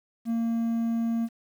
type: tone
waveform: triangle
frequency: 230 Hz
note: A#3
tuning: 23 cents flat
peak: -22 dBFS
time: 0.25-1.29 s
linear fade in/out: 50 ms
effects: 9-bit